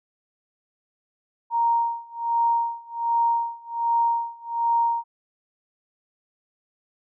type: tone with tremolo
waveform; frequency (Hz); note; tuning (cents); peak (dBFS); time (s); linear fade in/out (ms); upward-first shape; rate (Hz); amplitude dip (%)
sine; 932.3; A#5; 0; -17; 1.5-5.04; 50; sine; 1.3; 95
effects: none